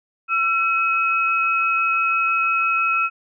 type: tone pair together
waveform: sine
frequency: 1347 / 2552 Hz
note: E6 / D#7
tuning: +37 / +43 cents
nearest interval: major seventh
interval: 1106 cents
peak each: -19 / -20 dBFS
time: 0.28-3.1 s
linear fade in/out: 50 ms
effects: none